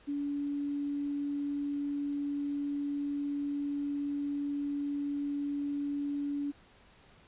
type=tone with quantisation; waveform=sine; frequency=286.2 Hz; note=D4; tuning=45 cents flat; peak=-31 dBFS; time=0.07-6.52 s; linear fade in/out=20 ms; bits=10; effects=pink hiss -60 dBFS RMS until 7.27 s + resampled to 8000 Hz